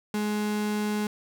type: tone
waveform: 35% pulse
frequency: 210 Hz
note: G#3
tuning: 19 cents sharp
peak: -24 dBFS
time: 0.14-1.07 s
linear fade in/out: 2 ms
effects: none